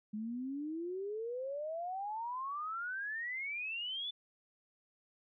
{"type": "exponential sweep", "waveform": "sine", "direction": "up", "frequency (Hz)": [207.7, 3520], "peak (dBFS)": -37, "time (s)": [0.13, 4.11], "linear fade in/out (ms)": 10, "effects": []}